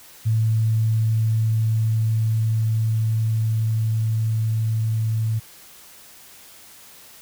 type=tone with level ramp; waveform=sine; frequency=111 Hz; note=A2; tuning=16 cents sharp; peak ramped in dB=-16 to -19 dBFS; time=0.25-5.4 s; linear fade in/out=20 ms; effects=white hiss -46 dBFS RMS until 7.21 s